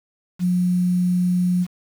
sine tone with quantisation, 179.4 Hz, F3, 47 cents sharp, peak -16 dBFS, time 0.39-1.67 s, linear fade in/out 50 ms, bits 7, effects none

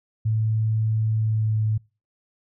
sine tone with pitch glide, 109.9 to 108.51 Hz, A2 to A2, -2 to -24 cents, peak -19 dBFS, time 0.25-1.78 s, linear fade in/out 10 ms, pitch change -22 cents, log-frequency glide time 1.17-1.65 s, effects noise-tail reverb RT60 0.3 s tail -25 dB re dry

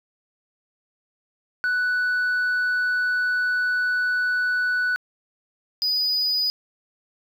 sine tone pair in turn, 1485 / 4956 Hz, F#6 / D#8, +6 / -8 cents, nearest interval octave + major sixth, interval 2086 cents, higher second, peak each -17 dBFS, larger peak neither, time 1.64-4.96 / 5.82-6.5 s, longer first, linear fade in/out 0 ms, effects tanh soft clip ceiling -19 dBFS + 9-bit

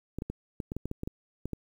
clicks, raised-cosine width 3 ms, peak -21 dBFS, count 12, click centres 0.186 / 0.221 / 0.3 / 0.602 / 0.719 / 0.766 / 0.856 / 0.914 / 1.034 / 1.075 / 1.456 / 1.533 s, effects 9-bit

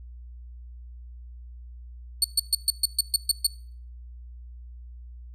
25% pulse tone bursts, 4435 Hz, C#8, in tune, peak -13 dBFS, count 9, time 2.22-3.467 s, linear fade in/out 2 ms, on 23 ms, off 130 ms, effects noise-tail reverb RT60 0.5 s tail -21 dB re dry + added 60 Hz sine -40 dBFS peak until 5.34 s

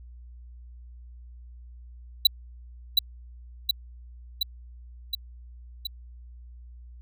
square tone with echo, 3951 Hz, B7, in tune, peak -13 dBFS, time 2.25-2.27 s, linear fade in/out 5 ms, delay 720 ms, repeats 5, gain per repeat -3 dB, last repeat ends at 5.87 s, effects added 60 Hz sine -43 dBFS peak until 7.01 s

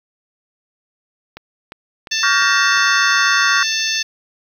click train, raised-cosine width 0.3 ms, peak -17 dBFS, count 5, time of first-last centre 1.37-2.774 s, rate 2.85 Hz
harmonic tone, 887 Hz, A5, 14 cents sharp, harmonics 2 / 3 / 4 / 5 / 6 / 7, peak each -24 / -24 / -24 / -24 / -24 / -24 dBFS, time 2.11-4.03 s, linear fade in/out 10 ms
sine chord, G half-diminished seventh, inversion second, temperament just, 1128.9 / 1411.2 / 1568 / 1881.6 Hz, Db6 / F6 / G6 / Bb6, +31 / +18 / 0 / +16 cents, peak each -19 dBFS, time 2.23-3.63 s, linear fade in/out 2 ms
effects 7-bit

